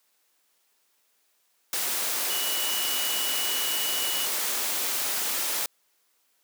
sine tone in noise, 2936 Hz, F#7, 14 cents flat, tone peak -31 dBFS, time 2.3-4.26 s, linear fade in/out 2 ms, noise white, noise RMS -28 dBFS, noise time 1.73-5.66 s, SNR -6 dB, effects white hiss -69 dBFS RMS until 6.43 s + high-pass 300 Hz 12 dB/octave

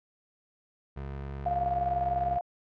25% pulse tone with pitch glide, 68.9 to 66.09 Hz, C#2 to C2, -10 to +18 cents, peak -32 dBFS, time 0.96-2.38 s, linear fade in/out 10 ms, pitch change -72 cents, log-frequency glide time 1.51-1.62 s
sine tone with tremolo, 703 Hz, F5, 11 cents sharp, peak -24 dBFS, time 1.46-2.41 s, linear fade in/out 2 ms, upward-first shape square, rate 20 Hz, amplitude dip 55%
effects low-pass 2000 Hz 12 dB/octave

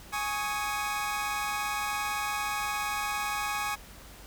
25% pulse chord, Ab suspended fourth, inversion none, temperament equal with one note detuned, 830.6 / 1108.7 / 1254.6 Hz, Ab5 / Db6 / Eb6, 0 / 0 / +14 cents, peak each -29 / -31 / -32 dBFS, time 0.12-3.76 s, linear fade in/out 20 ms, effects added 50 Hz sine -52 dBFS peak until 4.26 s + pink hiss -50 dBFS RMS until 4.26 s

